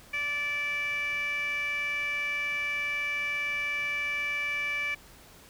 15% pulse tone with band-pass filter, 582 Hz, D5, 16 cents flat, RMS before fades -31 dBFS, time 0.13-4.95 s, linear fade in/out 10 ms, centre 2300 Hz, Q 5.7, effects pink hiss -53 dBFS RMS until 5.49 s

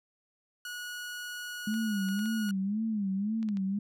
sawtooth tone with pitch glide, 1458 to 1448.8 Hz, F#6 to F#6, -26 to -37 cents, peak -34 dBFS, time 0.65-2.51 s, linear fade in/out 2 ms, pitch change -11 cents, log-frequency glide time 1.48-2.18 s
sine tone with vibrato, 207 Hz, G#3, 5 cents flat, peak -28 dBFS, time 1.67-3.79 s, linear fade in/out 5 ms, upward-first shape sine, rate 1.9 Hz, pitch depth 140 cents each way
clicks, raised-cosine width 0.2 ms, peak -32 dBFS, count 8, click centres 1.741 / 2.087 / 2.192 / 2.258 / 2.491 / 3.429 / 3.488 / 3.571 s
effects none

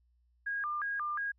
sine tone with vibrato, 1400 Hz, F6, 4 cents sharp, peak -32 dBFS, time 0.46-1.32 s, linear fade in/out 10 ms, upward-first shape square, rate 2.8 Hz, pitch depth 270 cents each way, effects added 60 Hz sine -67 dBFS peak until 1.38 s

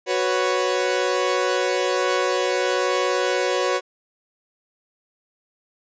sawtooth chord, F# suspended fourth, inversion none, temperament equal, 370 / 493.9 / 554.4 Hz, F#4 / B4 / C#5, 0 / 0 / 0 cents, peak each -20 dBFS, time 0.06-3.81 s, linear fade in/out 50 ms, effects resampled to 16000 Hz

